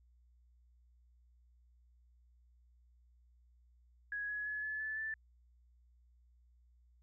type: tone with pitch steps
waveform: sine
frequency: 1666 / 1684.4 / 1703 / 1721.8 / 1740.8 / 1760 Hz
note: G#6 / G#6 / G#6 / A6 / A6 / A6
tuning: +5 / +24 / +43 / -38 / -19 / 0 cents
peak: -37 dBFS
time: 4.12-5.14 s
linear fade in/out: 2 ms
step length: 170 ms
effects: added 60 Hz sine -64 dBFS peak until 7.02 s